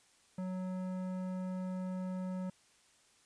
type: tone with tanh clipping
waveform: sine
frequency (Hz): 185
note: F#3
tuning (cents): 0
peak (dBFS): -38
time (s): 0.38-2.5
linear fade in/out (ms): 5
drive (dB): 14
effects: white hiss -67 dBFS RMS until 3.25 s + resampled to 22050 Hz